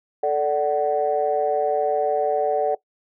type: chord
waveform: sine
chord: D major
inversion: second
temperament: equal with one note detuned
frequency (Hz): 440 / 587.3 / 749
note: A4 / D5 / F#5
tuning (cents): 0 / 0 / +21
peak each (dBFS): -22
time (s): 0.23-2.75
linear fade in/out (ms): 5
effects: noise-tail reverb RT60 0.1 s tail -19 dB re dry + tanh soft clip ceiling -10 dBFS